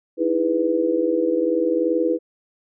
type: chord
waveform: sine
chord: E major seventh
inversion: third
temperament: just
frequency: 309 / 329.6 / 412 / 494.4 Hz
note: D#4 / E4 / G#4 / B4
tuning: -12 / 0 / -14 / +2 cents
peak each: -27 / -21 / -26 / -21 dBFS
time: 0.17-2.19 s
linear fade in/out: 50 ms
effects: none